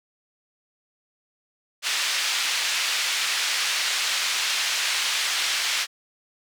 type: band-pass noise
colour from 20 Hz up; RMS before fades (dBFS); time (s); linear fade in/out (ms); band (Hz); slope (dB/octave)
pink; -25; 1.82-5.87; 50; 2100 to 5900; 12
effects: none